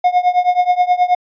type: tone with tremolo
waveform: triangle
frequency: 720 Hz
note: F#5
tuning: 47 cents flat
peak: -5 dBFS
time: 0.04-1.15 s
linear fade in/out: 5 ms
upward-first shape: triangle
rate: 9.4 Hz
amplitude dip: 95%
effects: resampled to 11025 Hz